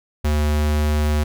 square tone, 75.1 Hz, D2, 39 cents sharp, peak -17 dBFS, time 0.24-1.24 s, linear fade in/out 10 ms, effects none

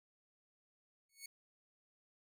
10% pulse tone with exponential growth, 2215 Hz, C#7, 2 cents flat, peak -35 dBFS, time 1.09-1.26 s, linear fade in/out 5 ms, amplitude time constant 36 ms, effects none

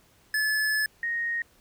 square / sine tone pair in turn, 1724 / 1865.9 Hz, A6 / A#6, -36 / +1 cents, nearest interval minor second, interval 137 cents, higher second, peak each -24 / -26 dBFS, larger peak first, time 0.34-0.86 / 1.03-1.42 s, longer first, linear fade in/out 2 ms, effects pink hiss -61 dBFS RMS until 1.6 s

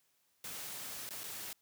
white noise with dropouts, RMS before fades -44 dBFS, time 0.44-1.53 s, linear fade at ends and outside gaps 2 ms, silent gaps 1.091-1.106 / 1.235-1.239 s, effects white hiss -75 dBFS RMS until 1.61 s + high-pass 60 Hz 12 dB/octave

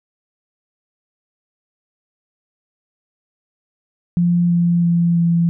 sine tone with pitch steps, 173.8 / 172.3 / 170.81 / 169.34 Hz, F3 / F3 / F3 / E3, -8 / -23 / -38 / +47 cents, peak -12 dBFS, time 4.17-5.49 s, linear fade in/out 0 ms, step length 330 ms, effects none

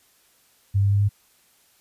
sine tone with pitch steps, 99.1 / 100.02 / 100.95 / 101.89 Hz, G2 / G2 / G#2 / G#2, +19 / +35 / -49 / -33 cents, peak -16 dBFS, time 0.74-1.092 s, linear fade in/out 20 ms, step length 88 ms, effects white hiss -60 dBFS RMS until 1.8 s + resampled to 32000 Hz

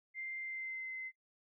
sine tone with pitch glide, 2093 to 2059 Hz, C7 to C7, 0 to -28 cents, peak -40 dBFS, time 0.14-1.12 s, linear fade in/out 50 ms, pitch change -28 cents, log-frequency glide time 0.39-0.92 s, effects noise-tail reverb RT60 0.1 s tail -19 dB re dry

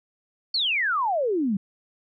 sine exponential sweep, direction down, 4572 to 185 Hz, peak -21 dBFS, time 0.54-1.57 s, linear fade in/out 5 ms, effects none

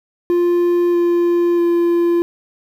triangle tone with pitch steps, 349.2 / 346.4 / 343.6 Hz, F4 / F4 / F4, 0 / -14 / -28 cents, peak -10 dBFS, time 0.3-2.22 s, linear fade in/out 0 ms, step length 640 ms, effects 8-bit

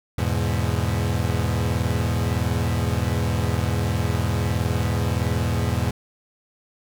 35% pulse chord, E major, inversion none, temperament equal, 82.41 / 103.83 / 123.47 Hz, E2 / G#2 / B2, 0 / 0 / 0 cents, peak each -23 / -23 / -24 dBFS, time 0.18-5.91 s, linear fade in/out 5 ms, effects none

